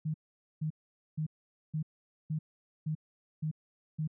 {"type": "tone bursts", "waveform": "sine", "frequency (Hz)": 155.3, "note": "D#3", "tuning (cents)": -3, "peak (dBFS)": -30, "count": 8, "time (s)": [0.05, 4.076], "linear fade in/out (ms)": 10, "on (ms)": 92, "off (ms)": 470, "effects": []}